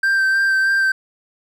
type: tone with vibrato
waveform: triangle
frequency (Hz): 1568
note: G6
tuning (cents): 0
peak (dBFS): -12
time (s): 0.03-0.92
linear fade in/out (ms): 5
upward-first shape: sine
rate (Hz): 3.2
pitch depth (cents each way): 18
effects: none